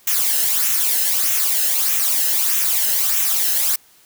blue noise with flanger, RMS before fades -18 dBFS, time 0.07-3.76 s, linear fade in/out 5 ms, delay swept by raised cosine 0.21 to 0.88 ms, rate 1.6 Hz, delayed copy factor -0.6, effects white hiss -52 dBFS RMS until 4.05 s

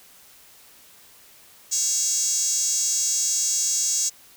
5% pulse tone with high-pass filter, 554.4 Hz, C#5, in tune, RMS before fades -23 dBFS, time 1.71-4.1 s, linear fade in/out 20 ms, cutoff 6800 Hz, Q 4.5, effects white hiss -51 dBFS RMS until 4.36 s

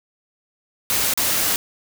white noise with dropouts, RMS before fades -20 dBFS, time 0.9-1.56 s, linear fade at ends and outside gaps 0 ms, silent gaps 1.137-1.175 s, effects none

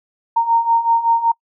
sine beating tone pair, 920 / 925.3 Hz, A#5 / A#5, -23 / -13 cents, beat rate 5.3 Hz, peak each -18 / -14 dBFS, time 0.36-1.32 s, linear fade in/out 10 ms, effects noise-tail reverb RT60 0.1 s tail -26 dB re dry

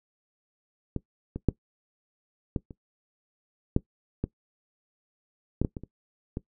clicks, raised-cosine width 3 ms, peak -16 / -20 / -8 / -14 / -29 / -8 / -14 / -11 / -13 / -22 / -27 / -18 dBFS, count 12, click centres 0.963 / 1.36 / 1.487 / 2.562 / 2.708 / 3.764 / 4.24 / 5.616 / 5.648 / 5.768 / 5.836 / 6.371 s, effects noise-tail reverb RT60 0.1 s tail -19 dB re dry

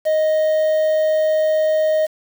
triangle tone with quantisation, 622.3 Hz, D#5, in tune, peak -12 dBFS, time 0.05-2.07 s, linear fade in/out 20 ms, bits 6, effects none

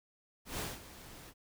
pink noise with ADSR envelope, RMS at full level -37 dBFS, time 0.45-1.34 s, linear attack 140 ms, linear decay 200 ms, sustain -15 dB, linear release 56 ms, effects none

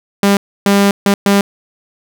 sawtooth tone bursts at uneven times, 200 Hz, G3, 35 cents sharp, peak -4 dBFS, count 4, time 0.23-0.37 / 0.66-0.91 / 1.06-1.14 / 1.26-1.41 s, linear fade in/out 2 ms, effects none

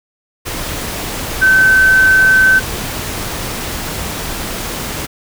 sine tone in noise, 1534 Hz, G6, 38 cents flat, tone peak -6 dBFS, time 1.41-2.6 s, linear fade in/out 20 ms, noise pink, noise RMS -22 dBFS, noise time 0.45-5.07 s, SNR +13 dB, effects none

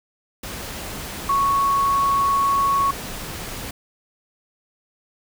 sine tone in noise, 1108.7 Hz, C#6, in tune, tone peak -16 dBFS, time 1.29-2.91 s, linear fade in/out 5 ms, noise pink, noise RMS -32 dBFS, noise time 0.43-3.71 s, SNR +13 dB, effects none

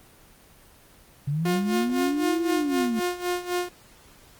sine linear two-way sweep, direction up then down, 137 to 340 to 216.6 Hz, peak -23 dBFS, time 1.27-3 s, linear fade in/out 10 ms, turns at 2.43 s
sawtooth tone with tremolo, 356.1 Hz, F4, 34 cents sharp, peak -19 dBFS, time 1.45-3.69 s, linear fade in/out 5 ms, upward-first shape sine, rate 3.9 Hz, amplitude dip 80%
effects pink hiss -53 dBFS RMS until 4.39 s + Opus 24 kbps

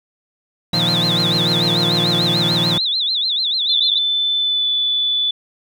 sine tone with vibrato, 3767 Hz, A#7, 17 cents sharp, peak -16 dBFS, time 0.73-3.99 s, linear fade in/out 10 ms, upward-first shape sine, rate 6.8 Hz, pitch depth 180 cents each way
sawtooth chord, Bb suspended fourth, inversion none, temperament equal, 116.54 / 155.56 / 174.61 Hz, Bb2 / Eb3 / F3, 0 / 0 / 0 cents, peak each -21 / -19 / -17 dBFS, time 0.73-2.78 s, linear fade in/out 5 ms
sine tone with pitch glide, 3520 to 3476 Hz, A7 to A7, 0 to -22 cents, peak -15 dBFS, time 3.69-5.31 s, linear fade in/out 5 ms, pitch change -22 cents, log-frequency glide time 4.38-4.68 s
effects none

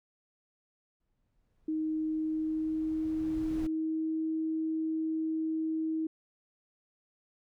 brown noise with exponential growth, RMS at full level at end -39 dBFS, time 1-3.67 s, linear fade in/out 5 ms, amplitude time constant 580 ms
sine tone with pitch glide, 313.3 to 318.4 Hz, D#4 to D#4, +12 to +40 cents, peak -29 dBFS, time 1.68-6.07 s, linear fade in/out 5 ms, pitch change +28 cents, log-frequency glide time 2.06-4.24 s
effects none

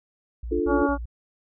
sine tone bursts, 58.2 Hz, A#1, 2 cents flat, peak -30 dBFS, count 3, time 0.43-1.056 s, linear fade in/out 5 ms, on 170 ms, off 58 ms
sine chord, D minor, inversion none, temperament equal, 293.7 / 349.2 / 440 Hz, D4 / F4 / A4, 0 / 0 / 0 cents, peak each -27 / -25 / -26 dBFS, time 0.51-0.87 s, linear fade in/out 10 ms
harmonic tone, 282.8 Hz, C#4, 35 cents sharp, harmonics 1 / 2 / 3 / 4 / 5, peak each -24 / -27 / -29 / -30 / -31 dBFS, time 0.66-0.98 s, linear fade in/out 50 ms
effects none

